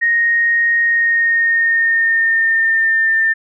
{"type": "tone with pitch glide", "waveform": "sine", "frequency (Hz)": [1864.7, 1796], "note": ["A#6", "A6"], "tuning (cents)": [0, 35], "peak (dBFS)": -11, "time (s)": [0.01, 3.34], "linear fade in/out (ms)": 20, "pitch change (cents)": -65, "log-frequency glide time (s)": [0.82, 3.12], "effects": []}